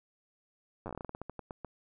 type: slowing click train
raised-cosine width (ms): 1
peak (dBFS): -26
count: 17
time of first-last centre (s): 0.86-1.647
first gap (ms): 9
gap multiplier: 1.2
effects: none